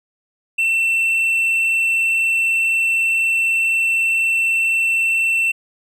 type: tone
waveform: triangle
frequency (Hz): 2689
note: E7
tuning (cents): +34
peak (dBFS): -13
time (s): 0.58-5.52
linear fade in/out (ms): 10
effects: none